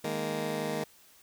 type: chord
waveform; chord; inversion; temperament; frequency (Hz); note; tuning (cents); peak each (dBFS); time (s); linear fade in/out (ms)
15% pulse; D# suspended fourth; none; just; 155.56 / 207.4 / 233.3; D#3 / G#3 / A#3; 0 / -2 / +2; -30; 0.04-0.84; 5
effects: white hiss -59 dBFS RMS until 1.22 s